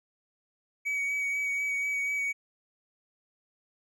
triangle tone with vibrato, 2262 Hz, C#7, 34 cents sharp, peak -26 dBFS, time 0.85-2.33 s, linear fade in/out 20 ms, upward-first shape sine, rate 4.1 Hz, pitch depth 17 cents each way, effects none

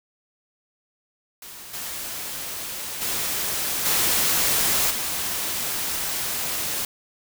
white noise with level steps, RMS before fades -40 / -32 / -26 / -21 / -27 dBFS, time 1.42-6.85 s, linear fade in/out 2 ms, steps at 1.73 / 3.01 / 3.85 / 4.9 s, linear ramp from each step 10 ms, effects none

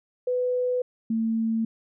sine tone pair in turn, 498.5 / 224.7 Hz, B4 / A3, +16 / +37 cents, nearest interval octave + major second, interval 1379 cents, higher first, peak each -22 dBFS, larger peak neither, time 0.27-0.82 / 1.1-1.65 s, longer neither, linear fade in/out 5 ms, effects none

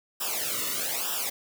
white noise with flanger, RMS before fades -30 dBFS, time 0.2-1.3 s, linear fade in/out 10 ms, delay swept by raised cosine 0.46 to 1.26 ms, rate 1.1 Hz, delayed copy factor -0.95, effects none

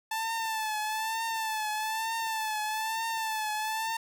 sawtooth tone with vibrato, 880 Hz, A5, in tune, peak -26 dBFS, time 0.11-3.97 s, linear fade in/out 5 ms, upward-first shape triangle, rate 1.1 Hz, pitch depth 62 cents each way, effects none

